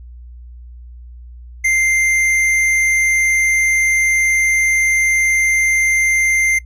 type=tone with hard clipping; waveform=sine; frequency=2093 Hz; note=C7; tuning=in tune; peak=-14 dBFS; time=1.64-6.59 s; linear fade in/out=10 ms; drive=10 dB; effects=noise-tail reverb RT60 0.1 s tail -20 dB re dry + added 60 Hz sine -33 dBFS peak until 6.65 s